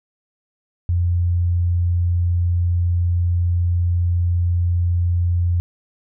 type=tone; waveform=sine; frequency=87.31 Hz; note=F2; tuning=in tune; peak=-15 dBFS; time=0.89-5.6 s; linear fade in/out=0 ms; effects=none